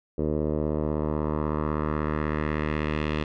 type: tone with low-pass filter sweep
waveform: 10% pulse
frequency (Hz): 76.2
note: D#2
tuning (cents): -36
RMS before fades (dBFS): -27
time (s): 0.18-3.24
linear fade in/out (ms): 5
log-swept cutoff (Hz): 480 to 3000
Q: 1.8
effects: none